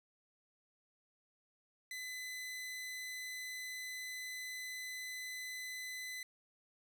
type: tone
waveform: sawtooth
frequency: 2013 Hz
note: B6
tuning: 33 cents sharp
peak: -39 dBFS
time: 1.91-6.23 s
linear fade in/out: 2 ms
effects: none